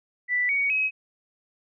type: tone with pitch steps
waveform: sine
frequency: 1975.5 / 2243 / 2547 Hz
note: B6 / C#7 / D#7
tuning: 0 / +20 / +40 cents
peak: -21 dBFS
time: 0.28-0.91 s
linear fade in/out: 50 ms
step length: 210 ms
effects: none